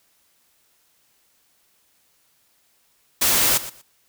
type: noise with echo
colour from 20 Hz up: white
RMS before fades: -18 dBFS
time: 3.21-3.58 s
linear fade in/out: 10 ms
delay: 120 ms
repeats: 2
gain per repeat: -15 dB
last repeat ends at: 3.82 s
effects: white hiss -63 dBFS RMS until 4.08 s